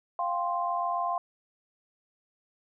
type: chord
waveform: sine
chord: F suspended second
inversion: none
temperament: just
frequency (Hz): 698.5 / 785.8 / 1047.7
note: F5 / G5 / C6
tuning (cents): 0 / +4 / +2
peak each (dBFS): -30 / -35 / -30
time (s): 0.19-1.18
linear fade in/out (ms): 2
effects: none